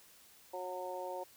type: harmonic tone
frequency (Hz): 182.3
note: F#3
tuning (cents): -25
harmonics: 2 / 3 / 4 / 5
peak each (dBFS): -46 / -42 / -46 / -44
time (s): 0.53-1.24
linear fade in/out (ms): 10
effects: white hiss -61 dBFS RMS until 1.36 s